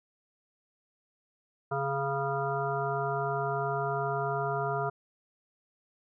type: harmonic tone with a mistuned harmonic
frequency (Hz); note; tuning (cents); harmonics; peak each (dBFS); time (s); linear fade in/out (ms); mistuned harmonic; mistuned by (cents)
138.59; C#3; 0; 1 / 3 / 5 / 7 / 9 / 10; -35 / -34 / -33 / -37 / -37 / -38; 1.71-4.9; 10; 9; -34
effects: none